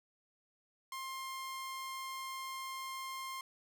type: tone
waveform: sawtooth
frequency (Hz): 1059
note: C6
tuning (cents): +21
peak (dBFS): -37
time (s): 0.92-3.41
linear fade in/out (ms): 2
effects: none